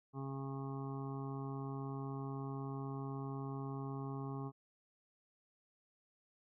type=harmonic tone; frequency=136.2 Hz; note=C#3; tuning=30 cents flat; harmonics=1 / 2 / 3 / 5 / 6 / 7 / 8 / 9; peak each=-42 / -46 / -49 / -58 / -53 / -61 / -52 / -60 dBFS; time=0.13-4.52 s; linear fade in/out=50 ms; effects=none